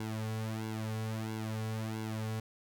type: tone with flanger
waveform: sawtooth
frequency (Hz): 110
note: A2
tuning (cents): 0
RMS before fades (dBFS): -37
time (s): 0-2.4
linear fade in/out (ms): 5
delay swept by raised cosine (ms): 1.6 to 3.3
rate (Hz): 1.5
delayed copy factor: -1
effects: none